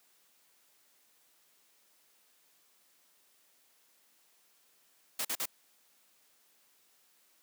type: noise bursts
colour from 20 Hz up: white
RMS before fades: -34 dBFS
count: 3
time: 5.19-5.457 s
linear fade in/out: 5 ms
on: 59 ms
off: 45 ms
effects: white hiss -68 dBFS RMS until 7.42 s + high-pass 200 Hz 12 dB/octave